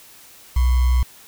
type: tone with sample-and-hold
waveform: sine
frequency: 62.2 Hz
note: B1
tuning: 13 cents sharp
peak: -13 dBFS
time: 0.56-1.03 s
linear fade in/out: 5 ms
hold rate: 1050 Hz
effects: white hiss -46 dBFS RMS until 1.27 s